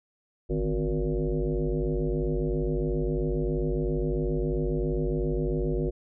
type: tone with frequency modulation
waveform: sine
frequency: 158.2 Hz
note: D#3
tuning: 29 cents sharp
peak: -24 dBFS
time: 0.49-5.91 s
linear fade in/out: 20 ms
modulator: 103 Hz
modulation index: 3.2
effects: none